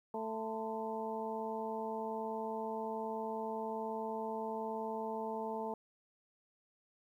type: harmonic tone with a mistuned harmonic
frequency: 221.2 Hz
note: A3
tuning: 9 cents sharp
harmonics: 1 / 2 / 3 / 4 / 5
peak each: -44 / -41 / -44 / -41 / -51 dBFS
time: 0.14-5.74 s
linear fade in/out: 2 ms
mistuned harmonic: 5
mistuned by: -120 cents
effects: 12-bit